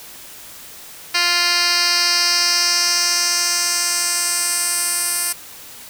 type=tone with band-pass filter sweep; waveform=10% pulse; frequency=349.2 Hz; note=F4; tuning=in tune; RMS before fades=-18 dBFS; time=1.14-5.33 s; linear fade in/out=10 ms; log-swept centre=3800 to 10000 Hz; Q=2.3; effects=white hiss -38 dBFS RMS until 5.89 s